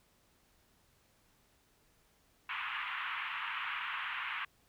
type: band-pass noise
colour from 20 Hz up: pink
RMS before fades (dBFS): -39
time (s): 2.49-4.45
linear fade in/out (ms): 5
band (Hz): 1000 to 3000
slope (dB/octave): 48
effects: pink hiss -70 dBFS RMS until 4.68 s